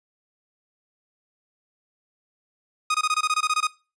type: tone bursts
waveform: sawtooth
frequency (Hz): 1244.5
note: D#6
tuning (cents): 0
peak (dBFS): -16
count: 12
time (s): 2.9-3.671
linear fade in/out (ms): 5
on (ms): 45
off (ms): 21
effects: noise-tail reverb RT60 0.3 s tail -20 dB re dry + resampled to 22050 Hz